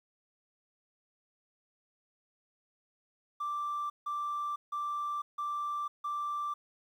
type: tone bursts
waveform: triangle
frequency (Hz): 1174.7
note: D6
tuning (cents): 0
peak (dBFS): -29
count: 5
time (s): 3.4-6.54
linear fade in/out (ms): 10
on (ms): 500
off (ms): 160
effects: tanh soft clip ceiling -29 dBFS + 11-bit